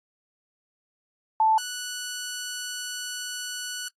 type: tone pair in turn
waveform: sine / 10% pulse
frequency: 879 / 1478.3 Hz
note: A5 / F#6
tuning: -2 / -2 cents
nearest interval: major sixth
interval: 900 cents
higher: second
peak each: -17 / -23 dBFS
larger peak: first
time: 1.4-1.58 / 1.58-3.88 s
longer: second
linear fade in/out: 2 ms
effects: noise-tail reverb RT60 0.1 s tail -23 dB re dry + AAC 48 kbps